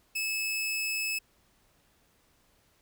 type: tone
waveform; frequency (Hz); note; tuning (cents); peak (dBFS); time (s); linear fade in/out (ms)
sawtooth; 2599; E7; -25; -26; 0.15-1.19; 10
effects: pink hiss -67 dBFS RMS until 2.81 s